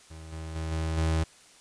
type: tone with level steps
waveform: 35% pulse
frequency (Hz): 80.2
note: E2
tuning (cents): -47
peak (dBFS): -40 / -34 / -29 / -26 / -22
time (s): 0.1-1.24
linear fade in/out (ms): 10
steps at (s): 0.32 / 0.55 / 0.71 / 0.97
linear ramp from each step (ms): 10
effects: white hiss -55 dBFS RMS until 1.6 s + resampled to 22050 Hz